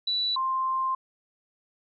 sine tone pair in turn, 3951 / 1049.5 Hz, B7 / C6, 0 / +5 cents, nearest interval octave + major seventh, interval 2295 cents, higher first, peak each -24 dBFS, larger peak neither, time 0.07-0.36 / 0.36-0.95 s, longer second, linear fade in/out 5 ms, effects none

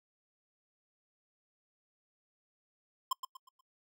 square tone with echo, 1046.5 Hz, C6, in tune, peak -29 dBFS, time 3.11-3.13 s, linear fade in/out 5 ms, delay 120 ms, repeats 4, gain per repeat -9 dB, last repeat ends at 3.61 s, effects noise-tail reverb RT60 0.1 s tail -26 dB re dry

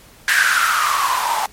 blue noise with band-pass filter sweep, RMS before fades -17 dBFS, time 0.28-1.46 s, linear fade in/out 2 ms, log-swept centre 1700 to 840 Hz, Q 9, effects pink hiss -46 dBFS RMS until 1.52 s + MP3 64 kbps

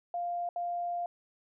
sine tone bursts at uneven times, 698.5 Hz, F5, in tune, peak -31 dBFS, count 2, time 0.14-0.49 / 0.56-1.06 s, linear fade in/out 2 ms, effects none

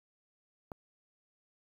click, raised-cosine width 1 ms, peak -27 dBFS, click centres 0.718 s, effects 9-bit

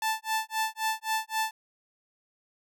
sawtooth tone with tremolo, 880 Hz, A5, in tune, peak -21 dBFS, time 0.02-1.51 s, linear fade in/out 2 ms, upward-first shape sine, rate 3.8 Hz, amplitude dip 100%, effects none

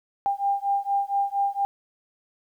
sine beating tone pair, 796 / 800.3 Hz, G5 / G5, +26 / +36 cents, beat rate 4.3 Hz, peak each -25 dBFS, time 0.26-1.65 s, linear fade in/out 0 ms, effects 10-bit

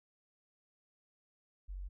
sine tone, 46.73 Hz, F#1, 18 cents sharp, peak -40 dBFS, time 1.68-1.89 s, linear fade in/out 20 ms, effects none

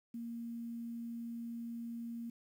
sine tone with quantisation, 233.1 Hz, A#3, in tune, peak -40 dBFS, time 0.14-2.3 s, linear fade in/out 5 ms, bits 11, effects none

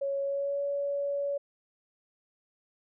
sine tone with pitch glide, 554.4 to 565.7 Hz, C#5 to C#5, 0 to +35 cents, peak -28 dBFS, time 0.01-1.38 s, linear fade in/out 10 ms, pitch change +35 cents, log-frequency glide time 0.21-0.62 s, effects none

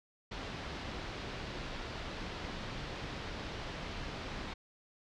pink low-pass noise, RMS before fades -42 dBFS, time 0.31-4.54 s, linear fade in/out 10 ms, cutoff 4700 Hz, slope 24 dB/octave, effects none

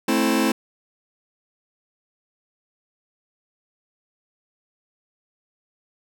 sawtooth chord, A minor, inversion none, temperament just, 220 / 264 / 330 Hz, A3 / C4 / E4, 0 / +16 / +2 cents, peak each -18 dBFS, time 0.08-0.52 s, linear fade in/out 5 ms, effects none

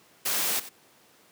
white noise with echo, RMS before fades -27 dBFS, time 0.25-0.6 s, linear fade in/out 10 ms, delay 93 ms, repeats 1, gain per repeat -15 dB, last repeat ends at 0.693 s, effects pink hiss -58 dBFS RMS until 1.31 s + high-pass 200 Hz 12 dB/octave

